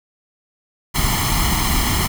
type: noise with comb filter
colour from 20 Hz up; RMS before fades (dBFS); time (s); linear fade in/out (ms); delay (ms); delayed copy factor
pink; -18; 0.94-2.08; 20; 0.96; +0.8
effects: none